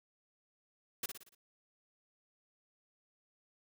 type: noise with echo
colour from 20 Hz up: white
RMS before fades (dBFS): -37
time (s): 1.03-1.06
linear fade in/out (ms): 5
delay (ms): 58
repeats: 5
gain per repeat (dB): -6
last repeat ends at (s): 1.35
effects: none